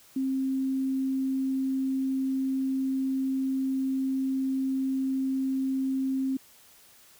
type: tone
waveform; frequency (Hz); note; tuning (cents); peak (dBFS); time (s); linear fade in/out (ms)
sine; 265.7; C4; +27; -25; 0.16-6.37; 5
effects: white hiss -56 dBFS RMS until 7.19 s